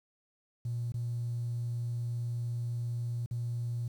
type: tone with dropouts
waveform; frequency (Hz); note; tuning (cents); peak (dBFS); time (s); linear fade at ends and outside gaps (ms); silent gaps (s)
triangle; 118.9; A#2; +35; -28; 0.65-3.88; 5; 0.921-0.941 / 3.261-3.31
effects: tanh soft clip ceiling -29 dBFS + 10-bit